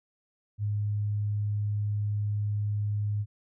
sine tone, 103.9 Hz, G#2, 1 cent sharp, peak -26 dBFS, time 0.58-3.26 s, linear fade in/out 50 ms, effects none

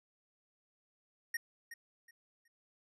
square tone with echo, 1864.7 Hz, A#6, in tune, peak -34 dBFS, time 1.34-1.37 s, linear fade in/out 5 ms, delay 370 ms, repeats 3, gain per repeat -12 dB, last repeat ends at 2.48 s, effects resampled to 32000 Hz

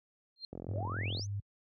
sine tone with exponential growth, 4186 Hz, C8, in tune, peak -36 dBFS, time 0.36-0.45 s, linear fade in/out 2 ms, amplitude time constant 19 ms
click train, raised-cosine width 2 ms, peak -29 dBFS, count 30, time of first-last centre 0.53-1.195 s, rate 43.6 Hz
sine tone with tremolo, 100.8 Hz, G2, 49 cents sharp, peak -33 dBFS, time 0.68-1.4 s, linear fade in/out 5 ms, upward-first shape sine, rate 3.3 Hz, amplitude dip 35%
sine exponential sweep, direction up, 460.1 to 6645 Hz, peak -38 dBFS, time 0.72-1.27 s, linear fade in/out 50 ms
effects high-pass 60 Hz 12 dB/octave

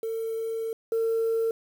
sine tone pair in turn, 450.3 / 453.2 Hz, A4 / A#4, +40 / -49 cents, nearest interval unison, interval 11 cents, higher second, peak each -27 / -21 dBFS, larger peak second, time 0.03-0.73 / 0.92-1.51 s, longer first, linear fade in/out 2 ms, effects tanh soft clip ceiling -20 dBFS + 8-bit

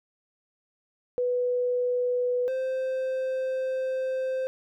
sine / triangle tone pair in turn, 493.9 / 521.2 Hz, B4 / C5, 0 / -7 cents, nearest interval minor second, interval 93 cents, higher second, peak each -23 / -24 dBFS, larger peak first, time 1.18-2.48 / 2.48-4.47 s, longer second, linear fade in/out 0 ms, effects none

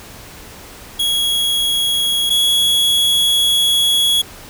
45% pulse tone pair in turn, 3322 / 3347 Hz, G#7 / G#7, 0 / +13 cents, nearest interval unison, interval 13 cents, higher second, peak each -14 / -12 dBFS, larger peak second, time 0.99-2.3 / 2.3-4.22 s, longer second, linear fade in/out 10 ms, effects pink hiss -37 dBFS RMS until 4.49 s

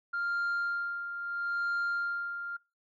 sine tone with tremolo, 1396.9 Hz, F6, in tune, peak -26 dBFS, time 0.13-2.57 s, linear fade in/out 10 ms, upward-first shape sine, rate 0.76 Hz, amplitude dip 65%, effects noise-tail reverb RT60 0.3 s tail -25 dB re dry + tanh soft clip ceiling -27 dBFS

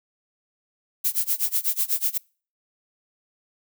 violet noise with tremolo, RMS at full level -21 dBFS, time 1.04-2.18 s, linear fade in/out 10 ms, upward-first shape sine, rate 8.1 Hz, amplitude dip 95%, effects noise-tail reverb RT60 0.4 s tail -26 dB re dry

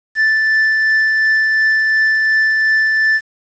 triangle tone with tremolo, 1760 Hz, A6, in tune, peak -8 dBFS, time 0.15-3.21 s, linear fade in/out 50 ms, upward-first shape triangle, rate 2.8 Hz, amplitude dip 25%, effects resampled to 16000 Hz + 7-bit

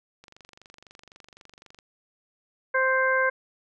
click train, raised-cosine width 0.2 ms, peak -31 dBFS, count 38, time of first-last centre 0.24-1.788 s, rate 23.9 Hz
harmonic tone, 523.3 Hz, C5, in tune, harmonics 1 / 2 / 3 / 4, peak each -25 / -27 / -23 / -31 dBFS, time 2.74-3.3 s, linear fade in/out 10 ms
effects none

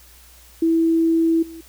sine tone with level steps, 328.3 Hz, E4, 7 cents flat, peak -14 / -34 dBFS, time 0.62-1.61 s, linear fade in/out 5 ms, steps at 1.42 s, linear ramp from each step 10 ms, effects added 60 Hz sine -49 dBFS peak until 1.68 s + white hiss -49 dBFS RMS until 1.68 s

